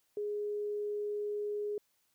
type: tone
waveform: sine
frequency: 415.3 Hz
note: G#4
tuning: in tune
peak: -33 dBFS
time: 0.17-1.78 s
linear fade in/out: 2 ms
effects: white hiss -75 dBFS RMS until 2.14 s